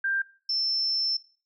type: tone pair in turn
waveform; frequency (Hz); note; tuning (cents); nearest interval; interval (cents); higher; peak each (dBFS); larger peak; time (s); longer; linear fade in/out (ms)
sine; 1585 / 5331; G6 / E8; +19 / +19; octave + major sixth; 2100; second; -24; neither; 0.04-0.22 / 0.49-1.17; second; 5
effects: noise-tail reverb RT60 0.4 s tail -18 dB re dry